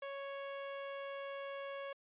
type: tone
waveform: sawtooth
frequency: 554.4 Hz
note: C#5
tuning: in tune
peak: -38 dBFS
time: 0.02-1.93 s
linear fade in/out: 5 ms
effects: resampled to 8000 Hz